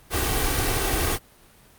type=noise with comb filter; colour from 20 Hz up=pink; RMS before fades=-23 dBFS; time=0.1-1.19 s; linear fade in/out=50 ms; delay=2.6 ms; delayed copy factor=+0.65; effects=pink hiss -53 dBFS RMS until 1.78 s + Opus 32 kbps